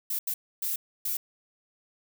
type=noise bursts at uneven times; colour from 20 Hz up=violet; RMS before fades=-30 dBFS; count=4; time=0.1-0.19 / 0.27-0.34 / 0.62-0.76 / 1.05-1.17 s; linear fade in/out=5 ms; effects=none